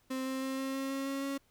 35% pulse tone with pitch steps, 261.6 / 263.6 / 265.6 / 267.6 / 269.6 / 271.6 / 273.7 / 275.7 Hz, C4 / C4 / C4 / C4 / C#4 / C#4 / C#4 / C#4, 0 / +13 / +26 / +39 / -48 / -35 / -22 / -9 cents, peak -32 dBFS, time 0.1-1.38 s, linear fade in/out 10 ms, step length 160 ms, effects pink hiss -70 dBFS RMS until 1.5 s

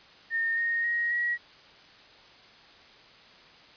sine tone with pitch steps, 1828 / 1855.7 / 1883.7 / 1912.2 Hz, A#6 / A#6 / A#6 / A#6, -34 / -8 / +18 / +44 cents, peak -25 dBFS, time 0.3-1.38 s, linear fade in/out 50 ms, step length 270 ms, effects white hiss -53 dBFS RMS until 3.76 s + resampled to 11025 Hz

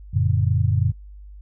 sine chord, Gb augmented, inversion none, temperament just, 92.5 / 115.62 / 144.53 Hz, Gb2 / Bb2 / D3, 0 / -14 / -27 cents, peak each -20 / -21 / -23 dBFS, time 0.13-0.92 s, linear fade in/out 20 ms, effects noise-tail reverb RT60 0.1 s tail -20 dB re dry + added 50 Hz sine -38 dBFS peak until 1.41 s

